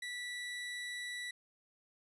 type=tone; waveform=30% pulse; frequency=1959 Hz; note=B6; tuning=15 cents flat; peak=-37 dBFS; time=0.02-1.31 s; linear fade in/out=5 ms; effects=resampled to 22050 Hz